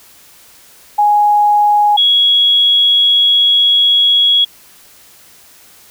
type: tone pair in turn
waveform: sine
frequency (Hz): 830.6 / 3332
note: G#5 / G#7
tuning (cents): 0 / +5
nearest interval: 2 octaves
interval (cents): 2405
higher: second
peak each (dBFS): -7 / -7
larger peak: neither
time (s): 0.98-1.97 / 1.97-4.45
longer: second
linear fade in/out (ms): 10
effects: white hiss -43 dBFS RMS until 5.9 s